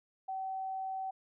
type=tone; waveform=sine; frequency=764 Hz; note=G5; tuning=45 cents flat; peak=-35 dBFS; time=0.28-1.11 s; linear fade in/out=10 ms; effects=none